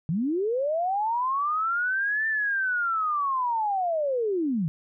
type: linear two-way sweep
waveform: sine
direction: up then down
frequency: 146.83 to 1788 to 146.83 Hz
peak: -23 dBFS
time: 0.09-4.68 s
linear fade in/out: 0 ms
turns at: 2.27 s
effects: none